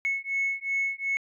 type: beating tone pair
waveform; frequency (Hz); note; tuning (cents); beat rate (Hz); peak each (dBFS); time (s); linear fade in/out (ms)
sine; 2196 / 2198.7; C#7 / C#7; -17 / -15; 2.7; -28; 0.05-1.17; 0
effects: tanh soft clip ceiling -20 dBFS